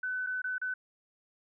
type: tone with dropouts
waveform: sine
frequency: 1507 Hz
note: F#6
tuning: 31 cents sharp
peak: -31 dBFS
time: 0.03-0.74 s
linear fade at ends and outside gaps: 5 ms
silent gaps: 0.265-0.269 / 0.419-0.441 / 0.582-0.615 s
effects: none